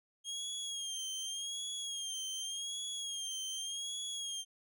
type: tone with vibrato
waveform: 25% pulse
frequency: 3238 Hz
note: G#7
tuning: 45 cents flat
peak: -34 dBFS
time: 0.24-4.45 s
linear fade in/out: 50 ms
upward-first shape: sine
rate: 0.86 Hz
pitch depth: 67 cents each way
effects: none